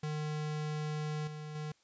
square tone with level steps, 152 Hz, D#3, 40 cents flat, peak -35 / -42 / -38 dBFS, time 0.03-1.72 s, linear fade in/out 5 ms, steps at 1.27 / 1.55 s, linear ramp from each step 5 ms, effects white hiss -70 dBFS RMS until 1.83 s + resampled to 16000 Hz

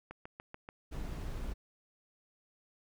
click train, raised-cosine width 0.5 ms, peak -30 dBFS, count 5, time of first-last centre 0.11-0.689 s, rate 6.91 Hz
brown noise, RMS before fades -39 dBFS, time 0.91-1.54 s, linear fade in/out 20 ms
effects none

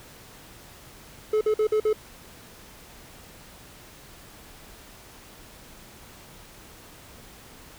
triangle tone bursts, 430 Hz, A4, 40 cents flat, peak -17 dBFS, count 5, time 1.33-1.931 s, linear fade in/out 5 ms, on 81 ms, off 49 ms, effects pink hiss -48 dBFS RMS until 7.78 s

